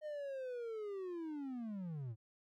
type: linear sweep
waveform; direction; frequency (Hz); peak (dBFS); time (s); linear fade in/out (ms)
triangle; down; 618 to 103.83; -39; 0.01-2.16; 50
effects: none